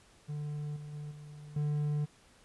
triangle tone with level steps, 148.3 Hz, D3, 17 cents sharp, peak -33 / -40 / -37 / -44 / -27 dBFS, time 0.28-2.06 s, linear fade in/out 20 ms, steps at 0.76 / 0.93 / 1.11 / 1.56 s, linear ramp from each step 5 ms, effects pink hiss -62 dBFS RMS until 2.44 s + resampled to 24000 Hz

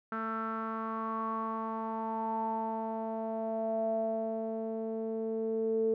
sawtooth tone with low-pass filter sweep, 222.8 Hz, A3, 22 cents sharp, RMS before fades -34 dBFS, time 0.12-5.94 s, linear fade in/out 2 ms, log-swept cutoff 1400 to 450 Hz, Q 9, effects none

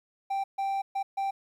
triangle tone bursts at uneven times, 784 Hz, G5, in tune, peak -25 dBFS, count 4, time 0.3-0.44 / 0.58-0.82 / 0.95-1.03 / 1.17-1.31 s, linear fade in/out 10 ms, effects 11-bit

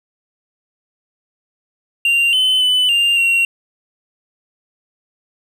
triangle tone with pitch steps, 2776 / 3041 / 3002 / 2795 / 2746 Hz, F7 / F#7 / F#7 / F7 / F7, -11 / +47 / +24 / +1 / -30 cents, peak -10 dBFS, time 2.05-3.45 s, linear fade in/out 2 ms, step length 280 ms, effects none

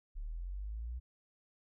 sine linear sweep, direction up, 34.65 to 62.4 Hz, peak -38 dBFS, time 0.15-1 s, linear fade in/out 20 ms, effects none

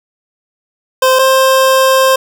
25% pulse tone pair in turn, 519 / 527.5 Hz, C5 / C5, -14 / +14 cents, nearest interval unison, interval 28 cents, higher second, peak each -3 dBFS, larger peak neither, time 1.02-1.19 / 1.19-2.16 s, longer second, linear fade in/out 5 ms, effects none

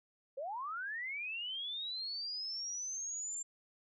sine linear sweep, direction up, 506 to 7360 Hz, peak -38 dBFS, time 0.37-3.43 s, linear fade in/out 10 ms, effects none

